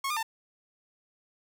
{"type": "tone with pitch steps", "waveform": "sawtooth", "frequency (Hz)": [1093, 1210, 896], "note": ["C#6", "D#6", "A5"], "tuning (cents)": [-25, -49, 31], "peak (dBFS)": -25, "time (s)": [0.04, 0.229], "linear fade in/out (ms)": 5, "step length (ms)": 63, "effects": []}